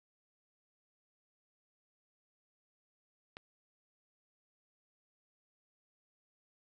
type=click; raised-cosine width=0.3 ms; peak=-29 dBFS; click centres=3.369 s; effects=none